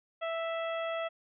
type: harmonic tone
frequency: 659.3 Hz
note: E5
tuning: in tune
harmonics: 1 / 2 / 3 / 4 / 5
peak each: -33 / -39 / -43 / -45 / -47 dBFS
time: 0.21-1.09 s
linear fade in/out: 20 ms
effects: none